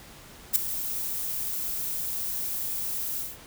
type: noise with ADSR envelope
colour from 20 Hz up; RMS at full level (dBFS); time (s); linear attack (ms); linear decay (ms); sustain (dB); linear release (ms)
violet; -17; 0.53-3.38; 29; 3; -14; 200
effects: pink hiss -48 dBFS RMS until 3.46 s